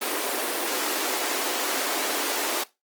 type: high-pass noise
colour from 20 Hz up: pink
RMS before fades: -27 dBFS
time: 0.01-2.64 s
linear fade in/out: 10 ms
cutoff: 280 Hz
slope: 48 dB/octave
effects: noise-tail reverb RT60 0.2 s tail -17 dB re dry + Opus 24 kbps